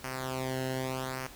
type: tone with flanger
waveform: sawtooth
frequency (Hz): 130.3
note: C3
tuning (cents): -7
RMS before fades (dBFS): -35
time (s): 0.04-1.27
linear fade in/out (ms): 2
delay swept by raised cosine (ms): 0.26 to 0.86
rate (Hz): 0.82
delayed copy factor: -0.8
effects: pink hiss -50 dBFS RMS until 1.35 s